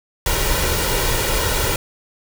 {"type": "noise with comb filter", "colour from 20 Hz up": "pink", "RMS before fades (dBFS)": -19, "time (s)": [0.26, 1.76], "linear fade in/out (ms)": 2, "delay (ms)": 2.1, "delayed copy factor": 0.6, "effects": []}